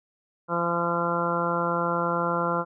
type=harmonic tone; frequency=171.3 Hz; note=F3; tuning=33 cents flat; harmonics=1 / 2 / 3 / 4 / 5 / 6 / 7 / 8; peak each=-31 / -33 / -29 / -34 / -34 / -30 / -34 / -29 dBFS; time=0.48-2.65 s; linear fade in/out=50 ms; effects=none

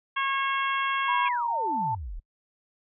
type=harmonic tone; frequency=545 Hz; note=C#5; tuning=29 cents flat; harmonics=2 / 3 / 4 / 5 / 6; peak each=-27 / -31 / -33 / -35 / -37 dBFS; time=0.16-1.29 s; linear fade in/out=10 ms
type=tone with pitch glide; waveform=sine; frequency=982 to 885 Hz; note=B5 to A5; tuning=-10 to +10 cents; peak=-25 dBFS; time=1.08-1.95 s; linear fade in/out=5 ms; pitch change=-180 cents; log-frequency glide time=1.3-1.68 s
type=exponential sweep; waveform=sine; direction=down; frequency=2637 to 33 Hz; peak=-33 dBFS; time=1.25-2.2 s; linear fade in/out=10 ms
effects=noise-tail reverb RT60 0.1 s tail -26 dB re dry

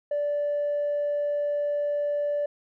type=tone with tanh clipping; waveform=triangle; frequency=583 Hz; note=D5; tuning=13 cents flat; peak=-24 dBFS; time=0.11-2.46 s; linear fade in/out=5 ms; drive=5 dB; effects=none

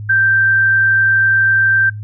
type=tone; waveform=sine; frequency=1568 Hz; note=G6; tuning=in tune; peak=-9 dBFS; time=0.09-1.9 s; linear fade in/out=10 ms; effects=noise-tail reverb RT60 0.2 s tail -23 dB re dry + added 105 Hz sine -24 dBFS peak until 2.03 s

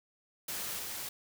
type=noise with level steps; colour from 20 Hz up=white; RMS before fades=-38 / -40 dBFS; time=0.48-1.09 s; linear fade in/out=5 ms; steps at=0.78 s; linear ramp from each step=10 ms; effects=none

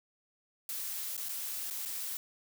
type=noise with dropouts; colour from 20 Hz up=blue; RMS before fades=-38 dBFS; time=0.69-2.17 s; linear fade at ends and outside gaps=1 ms; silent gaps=1.167-1.177 / 1.287-1.292 / 1.701-1.708 / 1.852-1.857 s; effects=none

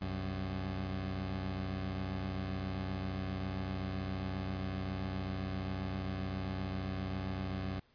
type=tone pair together; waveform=20% pulse; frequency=65.41 / 94.33 Hz; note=C2 / F#2; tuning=0 / +34 cents; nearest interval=tritone; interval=634 cents; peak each=-37 / -32 dBFS; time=0.01-7.8 s; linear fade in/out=10 ms; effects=pink hiss -69 dBFS RMS until 7.94 s + resampled to 11025 Hz

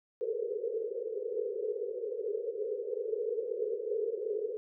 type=band-pass noise; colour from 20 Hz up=pink; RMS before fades=-35 dBFS; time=0.21-4.57 s; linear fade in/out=0 ms; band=410 to 490 Hz; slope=96 dB/octave; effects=none

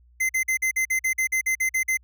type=tone bursts; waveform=square; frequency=2066 Hz; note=C7; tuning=22 cents flat; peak=-21 dBFS; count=13; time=0.2-1.973 s; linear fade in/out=10 ms; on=93 ms; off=47 ms; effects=added 60 Hz sine -53 dBFS peak until 2.03 s

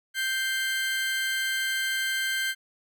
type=tone pair together; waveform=30% pulse; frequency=1568 / 2095 Hz; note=G6 / C7; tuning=0 / +2 cents; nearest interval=perfect fourth; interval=502 cents; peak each=-24 / -30 dBFS; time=0.14-2.55 s; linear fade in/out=50 ms; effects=none

